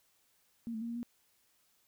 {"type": "tone with pitch steps", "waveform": "sine", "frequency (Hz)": [231.7, 220.1, 232.8, 234.2, 239], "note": ["A#3", "A3", "A#3", "A#3", "A#3"], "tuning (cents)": [-10, 1, -2, 8, 43], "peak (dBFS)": -36, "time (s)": [0.67, 1.03], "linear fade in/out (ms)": 0, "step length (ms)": 72, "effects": ["white hiss -72 dBFS RMS until 1.87 s"]}